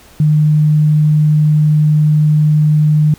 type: tone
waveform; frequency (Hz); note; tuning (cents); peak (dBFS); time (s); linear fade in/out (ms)
sine; 152; D#3; -40; -7; 0.2-3.14; 2
effects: pink hiss -43 dBFS RMS until 3.18 s